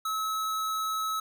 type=tone; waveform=square; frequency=1293 Hz; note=E6; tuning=34 cents flat; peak=-29 dBFS; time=0.05-1.2 s; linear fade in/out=5 ms; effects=none